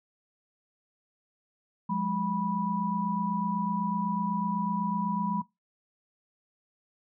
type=tone cluster; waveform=sine; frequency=178.8 / 206.8 / 982 Hz; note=F3 / G#3 / B5; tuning=+41 / -7 / -10 cents; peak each=-31 dBFS; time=1.89-5.42 s; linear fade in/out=10 ms; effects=noise-tail reverb RT60 0.2 s tail -20 dB re dry